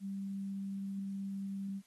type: tone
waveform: sine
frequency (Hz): 196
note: G3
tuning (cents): 0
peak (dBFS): -37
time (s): 0-1.82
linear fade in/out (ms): 50
effects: white hiss -69 dBFS RMS until 1.86 s + AAC 32 kbps